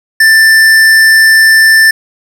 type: tone with tanh clipping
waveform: sine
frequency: 1774 Hz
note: A6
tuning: 14 cents sharp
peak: -4 dBFS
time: 0.2-1.91 s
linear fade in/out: 5 ms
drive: 16 dB
effects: none